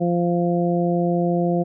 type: harmonic tone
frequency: 173.7 Hz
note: F3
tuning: 9 cents flat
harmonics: 1 / 2 / 3 / 4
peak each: -20 / -23 / -25 / -26 dBFS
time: 0-1.64 s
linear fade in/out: 20 ms
effects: none